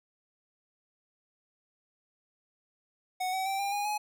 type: tone with pitch steps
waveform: square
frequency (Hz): 740 / 759 / 778.6 / 798.6 / 819.2 / 840.3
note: F#5 / F#5 / G5 / G5 / G#5 / G#5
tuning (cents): 0 / +44 / -12 / +32 / -24 / +20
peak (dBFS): -30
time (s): 3.2-3.98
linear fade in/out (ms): 10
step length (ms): 130
effects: none